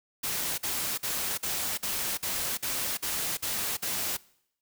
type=noise bursts; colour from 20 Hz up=white; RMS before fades=-31 dBFS; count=10; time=0.23-4.171 s; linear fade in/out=10 ms; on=350 ms; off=49 ms; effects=noise-tail reverb RT60 0.7 s tail -22 dB re dry